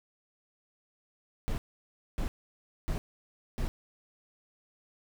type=noise bursts; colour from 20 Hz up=brown; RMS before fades=-31 dBFS; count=4; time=1.48-3.68 s; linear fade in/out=0 ms; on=100 ms; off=600 ms; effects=none